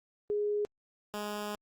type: tone pair in turn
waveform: sine / 10% pulse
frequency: 415.3 / 208.2 Hz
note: G#4 / G#3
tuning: 0 / +5 cents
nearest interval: octave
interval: 1195 cents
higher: first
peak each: -28 / -27 dBFS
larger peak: second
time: 0.3-0.65 / 1.14-1.55 s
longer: second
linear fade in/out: 0 ms
effects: Opus 32 kbps